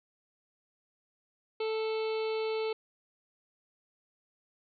harmonic tone, 440 Hz, A4, in tune, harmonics 1 / 2 / 3 / 5 / 6 / 7 / 8 / 9 / 10, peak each -30 / -42 / -46 / -46 / -46 / -50 / -53 / -50 / -50 dBFS, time 1.6-2.73 s, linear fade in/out 5 ms, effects none

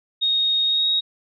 sine tone with pitch glide, 3729 to 3775 Hz, A#7 to A#7, 0 to +21 cents, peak -17 dBFS, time 0.21-1.01 s, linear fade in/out 20 ms, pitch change +21 cents, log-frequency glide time 0.65-0.88 s, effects none

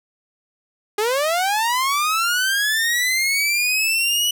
sawtooth linear sweep, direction up, 404.5 to 2960 Hz, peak -14 dBFS, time 0.98-4.31 s, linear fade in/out 5 ms, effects none

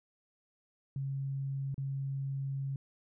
sine tone with dropouts, 136.7 Hz, C#3, 24 cents flat, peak -33 dBFS, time 0.96-2.76 s, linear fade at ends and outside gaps 2 ms, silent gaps 1.744-1.779 s, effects none

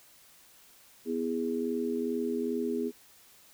sine chord, E major, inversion second, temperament just, 247.2 / 329.6 / 412 Hz, B3 / E4 / G#4, +2 / 0 / -14 cents, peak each -32 / -36 / -32 dBFS, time 1.05-2.92 s, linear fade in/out 50 ms, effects white hiss -58 dBFS RMS until 3.53 s

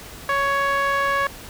sawtooth tone with band-pass filter, 557 Hz, C#5, 8 cents sharp, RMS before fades -21 dBFS, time 0.29-1.27 s, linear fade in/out 2 ms, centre 1400 Hz, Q 2.4, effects pink hiss -39 dBFS RMS until 1.49 s

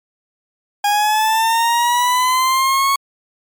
40% pulse linear sweep, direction up, 816 to 1108.7 Hz, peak -12 dBFS, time 0.84-2.96 s, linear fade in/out 5 ms, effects MP3 96 kbps

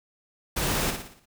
pink noise with echo, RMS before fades -27 dBFS, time 0.56-0.91 s, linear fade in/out 10 ms, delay 58 ms, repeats 6, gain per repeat -6 dB, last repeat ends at 1.258 s, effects none

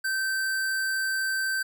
square tone, 1552 Hz, G6, 18 cents flat, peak -26 dBFS, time 0.04-1.63 s, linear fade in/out 10 ms, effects none

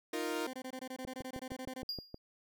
sawtooth chord, Eb suspended second, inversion none, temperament equal, 311.1 / 349.2 / 466.2 Hz, Eb4 / F4 / Bb4, 0 / 0 / 0 cents, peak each -35 dBFS, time 0.13-0.47 s, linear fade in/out 5 ms
20% pulse tone bursts, 258.5 Hz, C4, 21 cents flat, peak -36 dBFS, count 16, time 0.47-1.824 s, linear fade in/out 5 ms, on 64 ms, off 22 ms
click train, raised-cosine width 2 ms, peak -29 dBFS, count 8, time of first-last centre 1.05-2.144 s, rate 6.4 Hz
triangle tone with exponential decay, 4830 Hz, D8, 48 cents sharp, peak -32 dBFS, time 1.89-2.18 s, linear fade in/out 1 ms, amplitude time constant 63 ms
effects none

